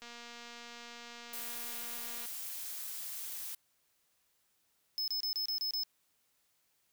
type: click train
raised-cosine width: 0.2 ms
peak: -32 dBFS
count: 531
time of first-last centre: 0.02-2.256 s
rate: 237 Hz
type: noise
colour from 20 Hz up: blue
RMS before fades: -42 dBFS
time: 1.33-3.55 s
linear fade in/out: 5 ms
type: tone bursts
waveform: square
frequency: 5200 Hz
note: E8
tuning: 24 cents flat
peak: -33 dBFS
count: 7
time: 4.98-5.834 s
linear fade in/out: 0 ms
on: 98 ms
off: 28 ms
effects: white hiss -75 dBFS RMS until 6.92 s